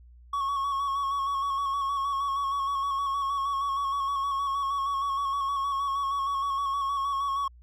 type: tone with vibrato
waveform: triangle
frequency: 1108.7 Hz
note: C#6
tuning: in tune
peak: -24 dBFS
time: 0.33-7.48 s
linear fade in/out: 5 ms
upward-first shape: square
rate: 6.4 Hz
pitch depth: 28 cents each way
effects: added 60 Hz sine -49 dBFS peak until 7.62 s